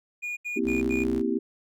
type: tone bursts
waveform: triangle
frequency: 2440 Hz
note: D#7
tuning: 34 cents flat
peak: -28 dBFS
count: 4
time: 0.22-1.045 s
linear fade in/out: 20 ms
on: 150 ms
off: 75 ms
type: chord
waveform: sine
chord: C dominant seventh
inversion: third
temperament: just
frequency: 235.5 / 261.6 / 327 / 392.4 Hz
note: Bb3 / C4 / E4 / G4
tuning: +18 / 0 / -14 / +2 cents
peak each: -29 dBFS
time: 0.56-1.39 s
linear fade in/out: 10 ms
type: tone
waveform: sawtooth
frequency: 62.8 Hz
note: B1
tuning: 30 cents sharp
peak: -31 dBFS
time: 0.63-1.23 s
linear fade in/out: 50 ms
effects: none